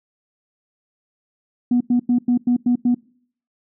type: tone bursts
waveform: sine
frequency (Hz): 244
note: B3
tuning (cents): -21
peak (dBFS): -12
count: 7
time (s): 1.71-2.946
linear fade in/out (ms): 5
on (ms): 96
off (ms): 94
effects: noise-tail reverb RT60 0.6 s tail -25 dB re dry + tanh soft clip ceiling -10 dBFS